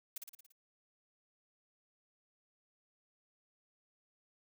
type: noise with echo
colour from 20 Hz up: blue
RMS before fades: -41 dBFS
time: 0.16-0.18 s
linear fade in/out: 5 ms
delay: 57 ms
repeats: 6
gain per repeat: -4 dB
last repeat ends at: 0.522 s
effects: none